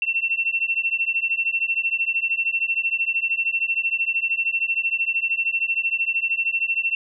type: beating tone pair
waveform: sine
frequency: 2700 / 2713 Hz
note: E7 / E7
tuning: +41 / +49 cents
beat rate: 13 Hz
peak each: -23 dBFS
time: 0.02-6.95 s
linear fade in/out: 2 ms
effects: none